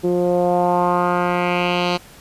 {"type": "tone with low-pass filter sweep", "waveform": "10% pulse", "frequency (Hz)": 177, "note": "F3", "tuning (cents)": 23, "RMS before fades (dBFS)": -18, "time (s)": [0.03, 1.98], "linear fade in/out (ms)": 20, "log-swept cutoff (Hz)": [370, 4100], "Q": 2.5, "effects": ["pink hiss -44 dBFS RMS until 2.2 s", "resampled to 32000 Hz"]}